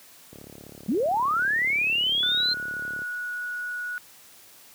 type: click train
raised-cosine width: 2 ms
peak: -30 dBFS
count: 97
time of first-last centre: 0.33-3.019 s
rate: 35.7 Hz
type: linear sweep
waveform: sine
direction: up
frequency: 174.61 to 4186 Hz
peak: -21 dBFS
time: 0.88-2.54 s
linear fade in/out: 10 ms
type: tone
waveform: sine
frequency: 1463 Hz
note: F#6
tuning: 20 cents flat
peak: -29 dBFS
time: 2.23-3.98 s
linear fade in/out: 0 ms
effects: white hiss -51 dBFS RMS until 4.74 s + high-pass 80 Hz 12 dB/octave